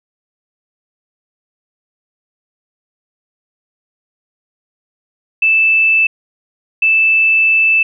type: tone pair in turn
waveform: sine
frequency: 2637 / 2637 Hz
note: E7 / E7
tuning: 0 / 0 cents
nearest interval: unison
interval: 0 cents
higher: neither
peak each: -8 dBFS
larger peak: neither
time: 5.42-6.07 / 6.82-7.83 s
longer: second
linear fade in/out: 5 ms
effects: none